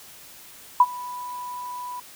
sine tone with ADSR envelope, 987.8 Hz, B5, in tune, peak -8 dBFS, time 0.8-2 s, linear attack 4 ms, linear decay 47 ms, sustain -23 dB, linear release 5 ms, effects white hiss -46 dBFS RMS until 2.15 s

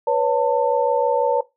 sine tone cluster, 491.9 / 558 / 896 Hz, B4 / C#5 / A5, -7 / +11 / +31 cents, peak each -20 dBFS, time 0.07-1.41 s, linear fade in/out 5 ms, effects noise-tail reverb RT60 0.2 s tail -18 dB re dry

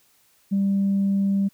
sine tone, 197.1 Hz, G3, 10 cents sharp, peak -17 dBFS, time 0.51-1.49 s, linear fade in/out 20 ms, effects tanh soft clip ceiling -15 dBFS + white hiss -61 dBFS RMS until 1.53 s

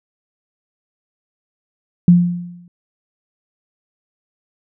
sine tone with exponential decay, 175.2 Hz, F3, 6 cents sharp, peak -3 dBFS, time 2.08-2.68 s, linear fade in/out 2 ms, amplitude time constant 130 ms, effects none

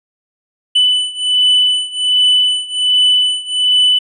triangle beating tone pair, 2991 / 2992.3 Hz, F#7 / F#7, +18 / +19 cents, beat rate 1.3 Hz, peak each -11 / -13 dBFS, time 0.75-3.99 s, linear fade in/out 10 ms, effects resampled to 24000 Hz

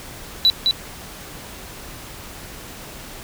sine tone with echo, 3951 Hz, B7, in tune, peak -9 dBFS, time 0.45-0.5 s, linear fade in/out 0 ms, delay 210 ms, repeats 1, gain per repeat -4 dB, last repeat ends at 0.71 s, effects tanh soft clip ceiling -7 dBFS + pink hiss -37 dBFS RMS until 3.23 s

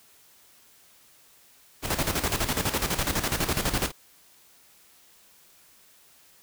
pink noise with tremolo, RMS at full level -25 dBFS, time 1.82-3.92 s, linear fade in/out 50 ms, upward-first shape square, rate 12 Hz, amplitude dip 65%, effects white hiss -57 dBFS RMS until 6.42 s

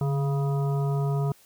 harmonic tone with a mistuned harmonic, 138.59 Hz, C#3, in tune, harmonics 1 / 3 / 5 / 7 / 9, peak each -23 / -33 / -37 / -40 / -42 dBFS, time 0.01-1.32 s, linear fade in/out 2 ms, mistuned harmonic 1, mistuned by +50 cents, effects white hiss -57 dBFS RMS until 1.45 s

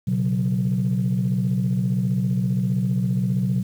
sine chord, B suspended second, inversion none, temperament equal, 123.47 / 138.59 / 185 Hz, B2 / C#3 / F#3, 0 / 0 / 0 cents, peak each -22 / -25 / -21 dBFS, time 0.07-3.63 s, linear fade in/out 10 ms, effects tanh soft clip ceiling -13 dBFS + 8-bit

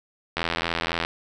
click train, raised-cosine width 0.3 ms, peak -8 dBFS, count 58, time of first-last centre 0.37-1.049 s, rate 83.9 Hz, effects none

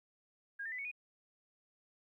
sine tone with pitch steps, 1626 / 1804.2 / 2002 / 2221 / 2465 Hz, G#6 / A6 / B6 / C#7 / D#7, -37 / +43 / +23 / +3 / -17 cents, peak -39 dBFS, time 0.59-0.915 s, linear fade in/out 10 ms, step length 65 ms, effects 13-bit

